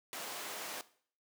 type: high-pass noise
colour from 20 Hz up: pink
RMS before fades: -43 dBFS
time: 0.13-0.81 s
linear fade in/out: 0 ms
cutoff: 480 Hz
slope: 12 dB/octave
effects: noise-tail reverb RT60 0.5 s tail -17 dB re dry